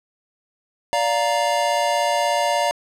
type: chord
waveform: square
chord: Bb major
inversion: first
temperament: just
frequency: 582.7 / 699.2 / 932.3 Hz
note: D5 / F5 / Bb5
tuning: -14 / +2 / 0 cents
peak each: -23 dBFS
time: 0.93-2.71 s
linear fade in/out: 0 ms
effects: low-pass 9000 Hz 12 dB/octave + 9-bit